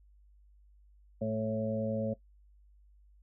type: harmonic tone with a mistuned harmonic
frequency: 110 Hz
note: A2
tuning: in tune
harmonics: 1 / 2 / 4 / 5 / 6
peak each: -38 / -34 / -42 / -33 / -43 dBFS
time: 1.21-2.14 s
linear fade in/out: 10 ms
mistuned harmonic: 4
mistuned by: -17 cents
effects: noise-tail reverb RT60 0.1 s tail -18 dB re dry + added 50 Hz sine -58 dBFS peak until 3.22 s